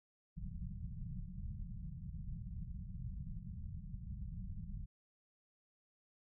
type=low-pass noise; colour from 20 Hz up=pink; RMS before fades=-45 dBFS; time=0.36-4.86 s; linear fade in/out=20 ms; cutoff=200 Hz; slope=96 dB/octave; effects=none